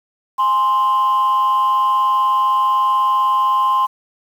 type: tone pair together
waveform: sine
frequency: 830.6 / 1046.5 Hz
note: G#5 / C6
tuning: 0 / 0 cents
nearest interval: major third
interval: 400 cents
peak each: -20 / -11 dBFS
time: 0.38-3.87 s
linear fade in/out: 20 ms
effects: tanh soft clip ceiling -10 dBFS + 7-bit